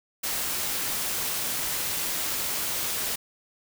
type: noise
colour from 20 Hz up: white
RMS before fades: -29 dBFS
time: 0.23-3.16 s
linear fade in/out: 10 ms
effects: none